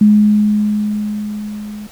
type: tone with level ramp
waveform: sine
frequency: 210 Hz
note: G#3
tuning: 19 cents sharp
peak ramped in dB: -4 to -26 dBFS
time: 0.01-1.87 s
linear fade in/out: 5 ms
effects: pink hiss -41 dBFS RMS until 1.91 s